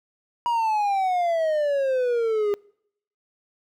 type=exponential sweep; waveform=triangle; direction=down; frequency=964 to 403.9 Hz; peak=-18 dBFS; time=0.46-2.54 s; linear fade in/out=0 ms; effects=noise-tail reverb RT60 0.7 s tail -26 dB re dry